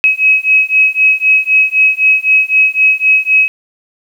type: beating tone pair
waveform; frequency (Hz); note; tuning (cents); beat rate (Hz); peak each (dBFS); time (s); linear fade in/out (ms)
sine; 2552 / 2555.9; D#7 / D#7; +43 / +46; 3.9; -10; 0.04-3.48; 0
effects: 7-bit